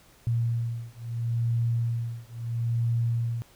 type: beating tone pair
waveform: sine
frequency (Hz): 116.54 / 117.29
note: A#2 / A#2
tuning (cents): 0 / +11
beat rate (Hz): 0.75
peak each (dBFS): -28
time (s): 0.27-3.42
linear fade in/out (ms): 0
effects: pink hiss -57 dBFS RMS until 3.55 s